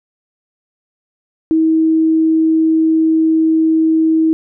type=tone; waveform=sine; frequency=320.2 Hz; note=D#4; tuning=50 cents sharp; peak=-9 dBFS; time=1.51-4.33 s; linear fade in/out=0 ms; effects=none